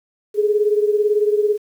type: beating tone pair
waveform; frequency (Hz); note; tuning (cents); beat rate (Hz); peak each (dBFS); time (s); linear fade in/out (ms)
sine; 415.3 / 433.3; G#4 / A4; 0 / -27; 18; -15 / -20; 0.34-1.58; 50
effects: 8-bit